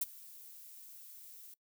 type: noise with ADSR envelope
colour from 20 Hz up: violet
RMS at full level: -31 dBFS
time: 0.01-1.54 s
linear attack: 6 ms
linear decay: 30 ms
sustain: -22 dB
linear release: 3 ms
effects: noise-tail reverb RT60 0.1 s tail -21 dB re dry